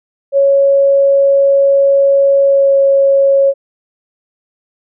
sine tone with pitch glide, 554 to 550.2 Hz, C#5 to C#5, -1 to -13 cents, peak -6 dBFS, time 0.32-3.54 s, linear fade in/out 50 ms, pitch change -12 cents, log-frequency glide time 2.44-2.75 s, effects none

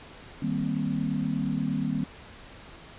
sine chord, C minor seventh, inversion first, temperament equal, 155.56 / 196 / 233.1 / 261.6 Hz, Eb3 / G3 / Bb3 / C4, 0 / 0 / 0 / 0 cents, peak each -31 dBFS, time 0.42-2.04 s, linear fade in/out 5 ms, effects pink hiss -47 dBFS RMS until 2.98 s + resampled to 8000 Hz

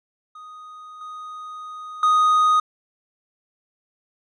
triangle tone with level steps, 1244.5 Hz, D#6, in tune, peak -36 / -31 / -12 dBFS, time 0.35-2.6 s, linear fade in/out 5 ms, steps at 1.01 / 2.03 s, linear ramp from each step 2 ms, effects resampled to 22050 Hz

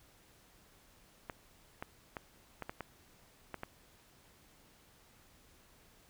clicks, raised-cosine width 0.5 ms, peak -25 dBFS, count 8, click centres 1.298 / 1.825 / 2.168 / 2.623 / 2.695 / 2.807 / 3.543 / 3.634 s, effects pink hiss -64 dBFS RMS until 6.09 s

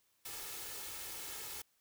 white noise with comb filter, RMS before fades -45 dBFS, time 0.25-1.62 s, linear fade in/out 5 ms, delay 2.3 ms, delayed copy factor +0.5, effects white hiss -75 dBFS RMS until 1.8 s

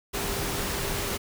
sine tone in noise, 400 Hz, G4, 35 cents sharp, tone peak -37 dBFS, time 0.13-1.18 s, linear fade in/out 20 ms, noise pink, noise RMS -30 dBFS, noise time 0.13-1.18 s, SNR -10 dB, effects none

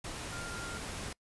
sine tone in noise, 1396.9 Hz, F6, in tune, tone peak -43 dBFS, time 0.32-0.78 s, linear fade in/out 5 ms, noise pink, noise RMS -41 dBFS, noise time 0.04-1.13 s, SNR -5 dB, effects noise-tail reverb RT60 0.1 s tail -25 dB re dry + resampled to 24000 Hz

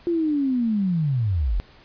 sine linear sweep, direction down, 349.2 to 38 Hz, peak -19 dBFS, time 0.07-1.6 s, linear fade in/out 0 ms, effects pink hiss -51 dBFS RMS until 1.84 s + resampled to 11025 Hz

